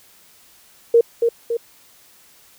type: tone with echo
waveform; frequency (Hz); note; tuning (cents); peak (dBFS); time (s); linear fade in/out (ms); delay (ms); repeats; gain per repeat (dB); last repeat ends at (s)
sine; 466.2; A#4; 0; -8; 0.94-1.01; 5; 280; 2; -5; 1.57
effects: white hiss -51 dBFS RMS until 2.58 s